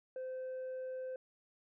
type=tone with tanh clipping; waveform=sine; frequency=516 Hz; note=C5; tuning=24 cents flat; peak=-40 dBFS; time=0.16-1.16 s; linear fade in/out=2 ms; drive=2 dB; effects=none